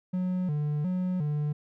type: tone with vibrato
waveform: triangle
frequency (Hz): 164.81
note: E3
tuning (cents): 0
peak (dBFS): -24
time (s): 0.13-1.53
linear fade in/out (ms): 10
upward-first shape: square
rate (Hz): 1.4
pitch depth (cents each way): 180
effects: none